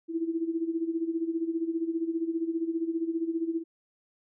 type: tone with tremolo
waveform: sine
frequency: 329.6 Hz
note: E4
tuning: in tune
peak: -24 dBFS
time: 0.08-3.64 s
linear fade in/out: 50 ms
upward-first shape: sine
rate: 15 Hz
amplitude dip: 75%
effects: none